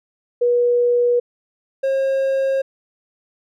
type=tone pair in turn; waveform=sine / triangle; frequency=483.9 / 538.3 Hz; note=B4 / C5; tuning=-35 / +49 cents; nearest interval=major second; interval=184 cents; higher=second; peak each=-13 / -14 dBFS; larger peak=first; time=0.41-1.2 / 1.83-2.62 s; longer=neither; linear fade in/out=10 ms; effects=none